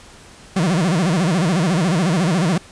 40% pulse tone with vibrato, 173 Hz, F3, 16 cents flat, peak -14 dBFS, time 0.56-2.58 s, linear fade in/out 5 ms, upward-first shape sine, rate 14 Hz, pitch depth 220 cents each way, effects pink hiss -43 dBFS RMS until 2.71 s + resampled to 22050 Hz

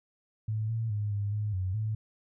sine tone with pitch steps, 108.7 / 113.2 / 104.3 / 101.9 / 105.4 / 93 / 108.6 Hz, A2 / A2 / G#2 / G#2 / G#2 / F#2 / A2, -21 / +50 / +8 / -32 / +26 / +9 / -22 cents, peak -28 dBFS, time 0.48-1.95 s, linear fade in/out 5 ms, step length 210 ms, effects none

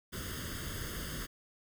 pink noise with comb filter, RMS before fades -40 dBFS, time 0.12-1.27 s, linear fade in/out 20 ms, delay 0.61 ms, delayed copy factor +0.85, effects none

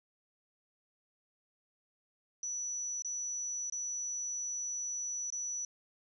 sine tone with dropouts, 5920 Hz, F#8, in tune, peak -35 dBFS, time 2.43-5.65 s, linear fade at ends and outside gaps 2 ms, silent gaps 3.022-3.047 / 3.699-3.723 / 5.303-5.324 s, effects none

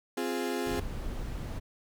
35% pulse chord, F minor, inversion second, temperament equal, 261.6 / 349.2 / 415.3 Hz, C4 / F4 / Ab4, 0 / 0 / 0 cents, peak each -33 dBFS, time 0.17-0.8 s, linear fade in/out 5 ms
brown noise, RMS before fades -36 dBFS, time 0.66-1.6 s, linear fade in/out 20 ms
effects none

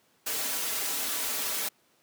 white noise with comb filter, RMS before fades -31 dBFS, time 0.26-1.69 s, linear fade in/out 10 ms, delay 5.6 ms, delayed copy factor -0.85, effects pink hiss -66 dBFS RMS until 2.02 s + high-pass 200 Hz 12 dB/octave

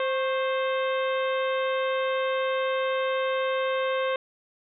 harmonic tone with a mistuned harmonic, 524 Hz, C5, 2 cents sharp, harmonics 1 / 2 / 3 / 4 / 5 / 6 / 7, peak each -25 / -31 / -35 / -37 / -39 / -41 / -42 dBFS, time 0-4.16 s, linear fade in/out 2 ms, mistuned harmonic 2, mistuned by +63 cents, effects none

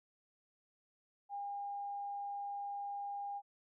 sine tone, 807 Hz, G#5, 50 cents flat, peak -39 dBFS, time 1.29-3.42 s, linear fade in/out 50 ms, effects none

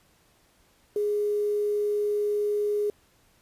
sine tone with quantisation, 415.3 Hz, G#4, in tune, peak -23 dBFS, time 0.96-2.9 s, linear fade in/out 2 ms, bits 8, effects pink hiss -63 dBFS RMS until 3.41 s + resampled to 32000 Hz

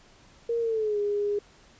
sine tone with pitch glide, 466.2 to 410.6 Hz, A#4 to G#4, 0 to -20 cents, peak -24 dBFS, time 0.49-1.39 s, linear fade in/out 5 ms, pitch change -220 cents, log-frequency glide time 0.6-0.99 s, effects pink hiss -56 dBFS RMS until 1.79 s + resampled to 16000 Hz

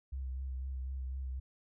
sine tone with vibrato, 65.41 Hz, C2, in tune, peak -36 dBFS, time 0.12-1.4 s, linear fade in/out 10 ms, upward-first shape sine, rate 4 Hz, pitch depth 35 cents each way, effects none

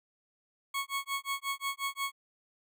20% pulse tone with tremolo, 1104 Hz, C#6, 7 cents flat, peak -25 dBFS, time 0.74-2.12 s, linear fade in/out 5 ms, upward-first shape sine, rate 5.6 Hz, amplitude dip 100%, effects none

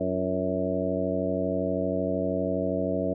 harmonic tone with a mistuned harmonic, 92.7 Hz, F#2, 4 cents sharp, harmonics 1 / 2 / 3 / 4 / 5 / 6 / 7, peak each -37 / -32 / -31 / -35 / -33 / -31 / -31 dBFS, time 0-3.14 s, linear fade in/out 10 ms, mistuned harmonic 4, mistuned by -90 cents, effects none

